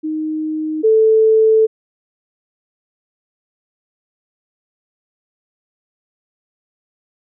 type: tone pair in turn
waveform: sine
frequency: 311.1 / 440 Hz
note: D#4 / A4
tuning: 0 / 0 cents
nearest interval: tritone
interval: 600 cents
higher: second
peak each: -18 / -8 dBFS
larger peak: second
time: 0.03-0.83 / 0.83-1.67 s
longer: second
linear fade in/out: 20 ms
effects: none